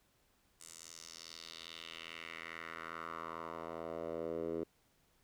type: tone with band-pass filter sweep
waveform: 10% pulse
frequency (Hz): 82.41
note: E2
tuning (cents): 0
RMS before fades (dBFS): -45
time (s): 0.6-4.64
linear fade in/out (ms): 5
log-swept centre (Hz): 8300 to 390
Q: 2.5
effects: pink hiss -73 dBFS RMS until 5.23 s